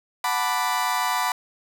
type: chord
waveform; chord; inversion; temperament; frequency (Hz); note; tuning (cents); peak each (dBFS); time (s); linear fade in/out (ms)
35% pulse; B minor seventh; second; equal; 740 / 880 / 987.8 / 1174.7; F#5 / A5 / B5 / D6; 0 / 0 / 0 / 0; -27 / -28 / -23 / -27; 0.24-1.32; 2
effects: none